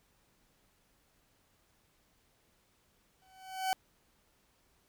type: tone with exponential growth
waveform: 40% pulse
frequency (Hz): 757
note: F#5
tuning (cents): +39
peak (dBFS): -26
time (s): 3.22-3.73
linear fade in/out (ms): 0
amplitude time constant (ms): 110
effects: pink hiss -71 dBFS RMS until 4.88 s